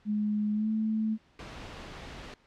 sine tone with pitch glide, 210.1 to 218.4 Hz, G#3 to A3, +20 to -13 cents, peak -26 dBFS, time 0.05-1.18 s, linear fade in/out 50 ms, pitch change +67 cents, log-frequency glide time 0.53-0.69 s
pink noise, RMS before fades -43 dBFS, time 1.39-2.34 s, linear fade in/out 2 ms
effects pink hiss -64 dBFS RMS until 2.46 s + low-pass 4000 Hz 12 dB/octave

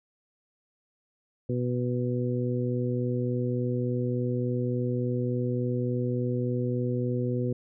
harmonic tone, 123.47 Hz, B2, in tune, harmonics 1 / 2 / 3 / 4, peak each -28 / -31 / -33 / -34 dBFS, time 1.49-7.53 s, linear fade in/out 5 ms, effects none

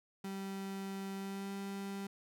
35% pulse tone with pitch glide, 194.5 to 197.22 Hz, G3 to G3, -13 to +11 cents, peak -38 dBFS, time 0.24-2.07 s, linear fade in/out 5 ms, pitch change +24 cents, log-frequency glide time 1.15-1.52 s, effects none

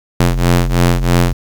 sawtooth ring-modulated tone, 87.31 Hz, F2, in tune, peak -3 dBFS, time 0.2-1.33 s, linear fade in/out 5 ms, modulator 45.2 Hz, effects 7-bit

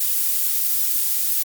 violet noise, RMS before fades -20 dBFS, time 0-1.43 s, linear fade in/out 5 ms, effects Opus 48 kbps

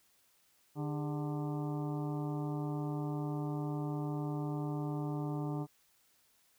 harmonic tone with a mistuned harmonic, 148.5 Hz, D3, 20 cents sharp, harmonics 1 / 2 / 3 / 4 / 5 / 6 / 7 / 8, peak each -36 / -39 / -45 / -51 / -48 / -50 / -55 / -54 dBFS, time 0.75-5.67 s, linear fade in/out 50 ms, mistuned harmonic 3, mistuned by -140 cents, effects white hiss -70 dBFS RMS until 6.58 s

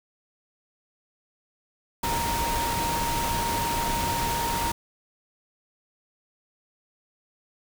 sine tone in noise, 932.3 Hz, A#5, in tune, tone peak -27 dBFS, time 2.03-4.72 s, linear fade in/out 5 ms, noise pink, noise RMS -29 dBFS, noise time 2.03-4.72 s, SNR -1 dB, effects none

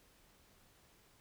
silence, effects pink hiss -67 dBFS RMS until 1.2 s

